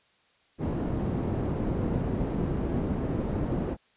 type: low-pass noise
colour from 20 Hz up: white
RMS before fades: -29 dBFS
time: 0.58-3.77 s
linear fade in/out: 50 ms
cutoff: 290 Hz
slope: 12 dB/octave
effects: white hiss -65 dBFS RMS until 3.96 s + resampled to 8000 Hz